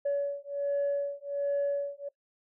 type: beating tone pair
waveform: sine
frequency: 566 / 567.3 Hz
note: C#5 / C#5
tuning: +36 / +40 cents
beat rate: 1.3 Hz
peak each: -30 dBFS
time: 0.05-2.09 s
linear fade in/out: 10 ms
effects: noise-tail reverb RT60 0.1 s tail -20 dB re dry + tanh soft clip ceiling -23 dBFS